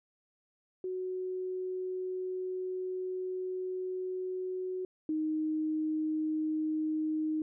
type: tone pair in turn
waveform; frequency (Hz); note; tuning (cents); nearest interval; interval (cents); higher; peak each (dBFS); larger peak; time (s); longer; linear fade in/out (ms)
sine; 370 / 311.1; F#4 / D#4; 0 / 0; minor third; 300; first; -33 / -29; second; 0.84-4.85 / 5.09-7.42; first; 2
effects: none